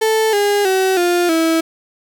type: tone with pitch steps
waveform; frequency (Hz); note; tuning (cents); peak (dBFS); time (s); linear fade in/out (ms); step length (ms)
35% pulse; 440 / 408.2 / 378.6 / 351.3 / 325.8; A4 / G#4 / F#4 / F4 / E4; 0 / -30 / +40 / +10 / -20; -11; 0.01-1.61; 10; 320
effects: none